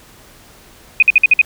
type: tone bursts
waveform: sine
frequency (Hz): 2494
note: D#7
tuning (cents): +3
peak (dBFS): -4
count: 6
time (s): 1-1.415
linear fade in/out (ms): 2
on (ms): 25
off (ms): 53
effects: pink hiss -44 dBFS RMS until 1.45 s